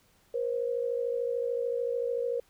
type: tone pair together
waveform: sine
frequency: 477.7 / 531.2 Hz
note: A#4 / C5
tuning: +42 / +26 cents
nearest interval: major second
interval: 184 cents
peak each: -29 / -33 dBFS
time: 0.34-2.4 s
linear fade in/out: 5 ms
effects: pink hiss -65 dBFS RMS until 2.49 s